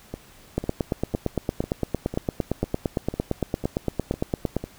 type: two click trains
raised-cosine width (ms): 2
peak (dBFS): -9 / -17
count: 36 / 10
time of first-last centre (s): 0.58-4.566 / 0.14-4.64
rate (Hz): 8.78 / 2
effects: pink hiss -51 dBFS RMS until 4.78 s